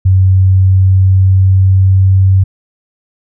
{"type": "tone with pitch glide", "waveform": "sine", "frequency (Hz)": [94.2, 95.35], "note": ["F#2", "G2"], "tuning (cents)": [32, -47], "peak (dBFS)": -4, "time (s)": [0.05, 2.44], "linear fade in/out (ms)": 10, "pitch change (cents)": 21, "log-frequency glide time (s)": [0.16, 2.16], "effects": []}